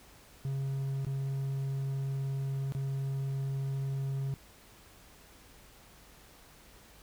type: tone with dropouts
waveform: triangle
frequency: 136.1 Hz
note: C#3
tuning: 31 cents flat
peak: -29 dBFS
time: 0.45-4.34 s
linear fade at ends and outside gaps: 0 ms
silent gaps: 1.048-1.067 / 2.722-2.749 s
effects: added 50 Hz sine -64 dBFS peak until 7.02 s + pink hiss -57 dBFS RMS until 7.02 s